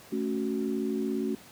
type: chord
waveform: sine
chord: F# minor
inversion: first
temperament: equal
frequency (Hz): 220 / 277.2 / 370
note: A3 / C#4 / F#4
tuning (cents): 0 / 0 / 0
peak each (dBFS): -31 / -32 / -32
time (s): 0.12-1.35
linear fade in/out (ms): 5
effects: pink hiss -51 dBFS RMS until 1.51 s + high-pass 100 Hz 12 dB/octave